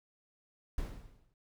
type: noise with exponential decay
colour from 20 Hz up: brown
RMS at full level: -34 dBFS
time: 0.78-1.34 s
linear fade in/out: 1 ms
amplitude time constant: 120 ms
effects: none